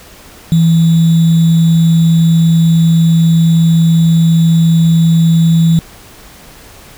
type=tone with sample-and-hold; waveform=sine; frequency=164.81 Hz; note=E3; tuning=in tune; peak=-5 dBFS; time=0.52-5.79 s; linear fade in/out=0 ms; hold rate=3675 Hz; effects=pink hiss -37 dBFS RMS until 6.97 s